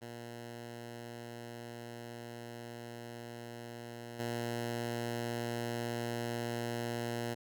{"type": "tone with level steps", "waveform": "10% pulse", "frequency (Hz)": 118.1, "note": "A#2", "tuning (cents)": 23, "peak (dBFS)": [-36, -27], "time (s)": [0.01, 7.35], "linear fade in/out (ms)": 20, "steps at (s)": 4.19, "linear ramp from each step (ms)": 10, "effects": []}